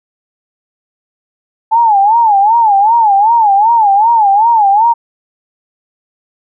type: tone with vibrato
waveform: sine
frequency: 860 Hz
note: A5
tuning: 40 cents flat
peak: -5 dBFS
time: 1.71-4.94 s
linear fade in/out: 20 ms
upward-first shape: sine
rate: 2.6 Hz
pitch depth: 160 cents each way
effects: none